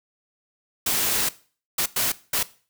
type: noise bursts at uneven times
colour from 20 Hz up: white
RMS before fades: -23 dBFS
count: 4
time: 0.86-1.29 / 1.78-1.86 / 1.96-2.12 / 2.33-2.43 s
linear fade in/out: 5 ms
effects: noise-tail reverb RT60 0.4 s tail -18 dB re dry